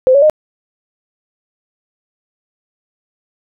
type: tone with pitch steps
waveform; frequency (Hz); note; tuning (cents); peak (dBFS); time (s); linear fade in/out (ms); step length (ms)
sine; 516 / 562.7 / 613.6; C5 / C#5 / D#5; -24 / +26 / -24; -5; 0.07-0.298; 0; 76
effects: none